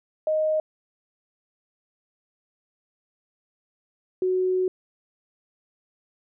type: tone pair in turn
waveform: sine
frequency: 622.3 / 370 Hz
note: D#5 / F#4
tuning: 0 / 0 cents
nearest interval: major sixth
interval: 900 cents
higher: first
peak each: -20 dBFS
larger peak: neither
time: 0.27-0.6 / 4.22-4.68 s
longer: second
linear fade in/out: 2 ms
effects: none